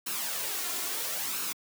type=noise with flanger; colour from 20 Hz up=white; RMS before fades=-33 dBFS; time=0.06-1.53 s; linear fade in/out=10 ms; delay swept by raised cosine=0.73 to 2.93 ms; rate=0.74 Hz; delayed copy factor=+0.55; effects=high-pass 200 Hz 12 dB/octave